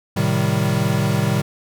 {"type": "chord", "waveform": "square", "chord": "A half-diminished seventh", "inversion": "none", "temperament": "equal with one note detuned", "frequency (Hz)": [110, 131.34, 155.56, 196], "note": ["A2", "C3", "Eb3", "G3"], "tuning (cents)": [0, 7, 0, 0], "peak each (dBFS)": -23, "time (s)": [0.16, 1.42], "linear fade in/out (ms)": 10, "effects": []}